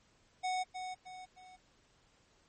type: tone with echo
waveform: square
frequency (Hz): 740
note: F#5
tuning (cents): 0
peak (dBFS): -33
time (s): 0.43-0.64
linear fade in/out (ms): 20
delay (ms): 310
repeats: 3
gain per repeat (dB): -7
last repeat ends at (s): 1.57
effects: pink hiss -69 dBFS RMS until 2.48 s + MP3 32 kbps